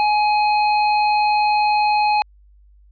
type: tone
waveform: square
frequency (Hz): 840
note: G#5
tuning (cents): +19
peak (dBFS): -15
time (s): 0-2.22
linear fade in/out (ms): 0
effects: added 50 Hz sine -47 dBFS peak until 2.91 s + resampled to 11025 Hz

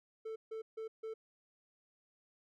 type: tone bursts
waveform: triangle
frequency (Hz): 442.9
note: A4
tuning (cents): +11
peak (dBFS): -38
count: 4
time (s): 0.25-1.14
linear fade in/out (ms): 10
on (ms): 110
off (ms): 150
effects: none

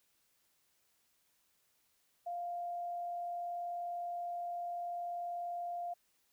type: tone with frequency modulation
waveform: sine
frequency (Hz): 698.5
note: F5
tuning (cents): 0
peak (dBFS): -37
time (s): 2.26-5.94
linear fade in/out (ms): 10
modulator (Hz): 40.6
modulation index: 0.2
effects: white hiss -75 dBFS RMS until 6.32 s

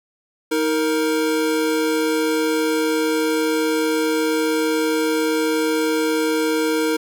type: tone pair together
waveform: square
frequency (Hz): 315.8 / 464.7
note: D#4 / A#4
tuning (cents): +26 / -5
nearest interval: perfect fifth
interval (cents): 669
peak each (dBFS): -21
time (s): 0.51-6.97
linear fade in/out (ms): 10
effects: none

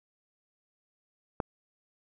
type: click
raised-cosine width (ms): 1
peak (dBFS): -15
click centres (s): 1.402
effects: none

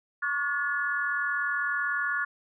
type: tone cluster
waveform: sine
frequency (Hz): 1109 / 1149 / 1439 / 1719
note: C#6 / D6 / F#6 / A6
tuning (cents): 0 / -38 / -49 / -41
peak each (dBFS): -36 / -36 / -29 / -30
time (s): 0.22-2.25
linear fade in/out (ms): 10
effects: none

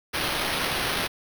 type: noise with sample-and-hold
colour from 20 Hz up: white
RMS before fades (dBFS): -27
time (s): 0.13-1.08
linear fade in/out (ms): 20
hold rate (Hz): 7350
effects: none

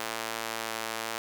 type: tone with high-pass filter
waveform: sawtooth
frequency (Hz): 112.4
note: A2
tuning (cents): +37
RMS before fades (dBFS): -35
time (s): 0-1.18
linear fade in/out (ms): 0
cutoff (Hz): 690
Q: 0.59
effects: none

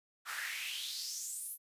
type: noise with high-pass filter sweep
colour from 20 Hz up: pink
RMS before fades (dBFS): -41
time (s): 0.25-1.58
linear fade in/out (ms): 50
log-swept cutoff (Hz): 1300 to 12000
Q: 4.2
effects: resampled to 32000 Hz

